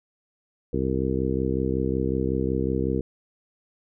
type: harmonic tone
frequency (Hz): 65.41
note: C2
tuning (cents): 0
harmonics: 1 / 2 / 3 / 4 / 5 / 6 / 7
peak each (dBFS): -30 / -30 / -30 / -30 / -30 / -30 / -30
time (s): 0.73-3.01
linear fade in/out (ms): 5
effects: none